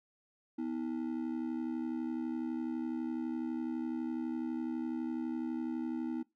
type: ring-modulated tone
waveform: triangle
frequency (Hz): 283.4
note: C#4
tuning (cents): +38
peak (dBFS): -29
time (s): 0.58-6.23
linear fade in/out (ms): 10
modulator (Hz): 36
effects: noise-tail reverb RT60 0.2 s tail -21 dB re dry